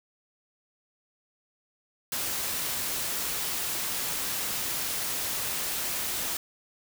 white noise, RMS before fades -31 dBFS, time 2.12-6.37 s, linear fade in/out 2 ms, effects none

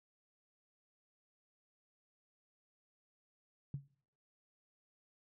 sine tone with exponential decay, 140 Hz, C#3, 18 cents sharp, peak -34 dBFS, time 3.74-3.88 s, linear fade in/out 2 ms, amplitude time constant 30 ms, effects noise-tail reverb RT60 0.7 s tail -25 dB re dry

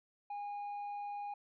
sine tone with tanh clipping, 818 Hz, G#5, 26 cents flat, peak -40 dBFS, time 0.3-1.34 s, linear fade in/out 5 ms, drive 3 dB, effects none

